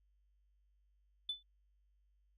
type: tone with exponential decay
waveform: sine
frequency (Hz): 3500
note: A7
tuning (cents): -10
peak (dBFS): -32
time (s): 1.29-1.43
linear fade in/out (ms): 5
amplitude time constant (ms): 30
effects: tanh soft clip ceiling -30 dBFS + added 50 Hz sine -70 dBFS peak until 2.37 s